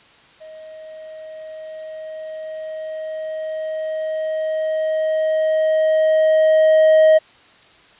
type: tone with level ramp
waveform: triangle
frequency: 629 Hz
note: D#5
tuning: 19 cents sharp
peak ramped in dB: -34 to -6 dBFS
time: 0.4-7.19 s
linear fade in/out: 20 ms
effects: white hiss -49 dBFS RMS until 7.99 s + resampled to 8000 Hz